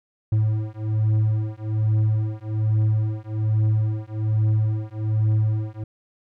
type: beating tone pair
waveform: triangle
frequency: 107.6 / 108.8 Hz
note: A2 / A2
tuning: -38 / -19 cents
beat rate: 1.2 Hz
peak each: -20 dBFS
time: 0.32-5.84 s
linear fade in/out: 5 ms
effects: none